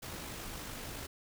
pink noise with amplitude modulation, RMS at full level -42 dBFS, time 0.02-1.07 s, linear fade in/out 10 ms, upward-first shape sine, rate 50.7 Hz, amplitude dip 30%, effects none

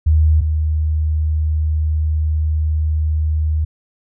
sine tone pair in turn, 77.78 / 77.45 Hz, D#2 / D#2, 0 / -7 cents, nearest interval unison, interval 7 cents, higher first, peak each -9 / -14 dBFS, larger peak first, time 0.06-0.41 / 0.41-3.65 s, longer second, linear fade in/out 10 ms, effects none

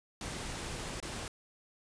pink noise with dropouts, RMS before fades -40 dBFS, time 0.21-1.28 s, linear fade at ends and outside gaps 2 ms, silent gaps 1.002-1.026 s, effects resampled to 22050 Hz

